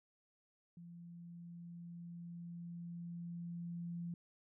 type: tone with level ramp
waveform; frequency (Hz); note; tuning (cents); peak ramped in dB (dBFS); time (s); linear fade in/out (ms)
sine; 171.5; F3; -31; -51 to -40; 0.77-4.14; 2
effects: none